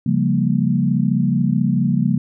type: chord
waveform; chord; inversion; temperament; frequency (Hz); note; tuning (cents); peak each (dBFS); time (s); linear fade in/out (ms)
sine; G half-diminished seventh; second; equal with one note detuned; 138.59 / 174.61 / 199.08 / 233.1; Db3 / F3 / G3 / Bb3; 0 / 0 / +27 / 0; -20; 0.06-2.18; 5
effects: none